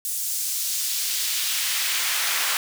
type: noise with high-pass filter sweep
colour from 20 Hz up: pink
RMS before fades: -25 dBFS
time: 0.05-2.57 s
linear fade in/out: 0 ms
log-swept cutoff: 8500 to 1300 Hz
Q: 0.87
effects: none